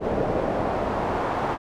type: noise with band-pass filter sweep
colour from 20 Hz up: brown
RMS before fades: -25 dBFS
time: 0-1.58 s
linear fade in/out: 50 ms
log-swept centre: 510 to 970 Hz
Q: 1.5
effects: none

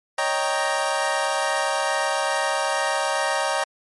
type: chord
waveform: 25% pulse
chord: Eb dominant seventh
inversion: third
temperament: equal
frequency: 554.4 / 622.3 / 784 / 932.3 Hz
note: Db5 / Eb5 / G5 / Bb5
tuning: 0 / 0 / 0 / 0 cents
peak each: -23 dBFS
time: 0.18-3.64 s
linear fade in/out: 5 ms
effects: MP3 48 kbps

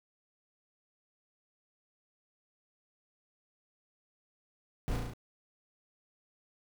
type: noise with echo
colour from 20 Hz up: brown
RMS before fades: -33 dBFS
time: 4.88-4.96 s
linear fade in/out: 0 ms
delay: 35 ms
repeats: 5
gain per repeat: -2 dB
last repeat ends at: 5.135 s
effects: none

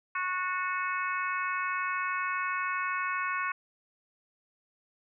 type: harmonic tone with a mistuned harmonic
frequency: 367.3 Hz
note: F#4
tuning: 13 cents flat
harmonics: 3 / 4 / 5 / 6 / 7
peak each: -32 / -34 / -39 / -38 / -39 dBFS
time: 0.15-3.52 s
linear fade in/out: 5 ms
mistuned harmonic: 5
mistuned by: -22 cents
effects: none

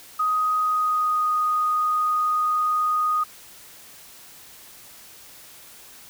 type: tone with pitch glide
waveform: sine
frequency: 1252 to 1239.8 Hz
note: D#6 to D#6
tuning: +10 to -7 cents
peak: -19 dBFS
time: 0.19-3.24 s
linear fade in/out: 10 ms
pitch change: -17 cents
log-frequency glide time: 0.53-1.27 s
effects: white hiss -46 dBFS RMS until 6.09 s

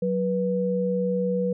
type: tone pair together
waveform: sine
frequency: 184.75 / 488.4 Hz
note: F#3 / B4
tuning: -2 / -19 cents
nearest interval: octave + perfect fourth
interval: 1683 cents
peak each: -25 / -24 dBFS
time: 0.02-1.53 s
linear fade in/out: 5 ms
effects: none

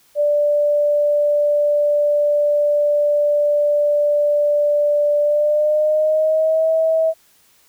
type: tone with pitch glide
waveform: sine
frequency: 587.3 to 644.2 Hz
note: D5 to E5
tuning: 0 to -40 cents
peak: -13 dBFS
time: 0.15-7.14 s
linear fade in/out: 50 ms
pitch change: +160 cents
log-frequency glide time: 5.21-6.7 s
effects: white hiss -55 dBFS RMS until 7.68 s

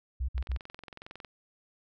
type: tone bursts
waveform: sine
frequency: 63.8 Hz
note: C2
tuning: 43 cents flat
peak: -28 dBFS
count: 3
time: 0.2-0.574 s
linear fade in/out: 10 ms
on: 86 ms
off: 58 ms
type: click train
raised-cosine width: 0.3 ms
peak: -28 dBFS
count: 20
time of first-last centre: 0.38-1.248 s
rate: 21.9 Hz
effects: none

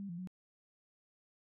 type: tone with pitch steps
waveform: sine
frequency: 198.5 / 171.5 / 183.4 Hz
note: G3 / F3 / F#3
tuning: +22 / -31 / -15 cents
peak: -40 dBFS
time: 0-0.273 s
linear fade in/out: 0 ms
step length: 91 ms
effects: none

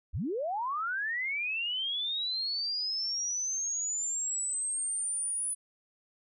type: linear sweep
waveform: sine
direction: up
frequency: 42.08 to 9956 Hz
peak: -30 dBFS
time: 0.13-5.55 s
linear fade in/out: 20 ms
effects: none

